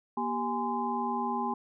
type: tone cluster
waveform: sine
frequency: 239.1 / 392.2 / 830 / 1031 Hz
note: A#3 / G4 / G#5 / C6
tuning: +44 / +1 / -1 / -26 cents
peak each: -34 / -38 / -32 / -34 dBFS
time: 0.17-1.54 s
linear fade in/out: 5 ms
effects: none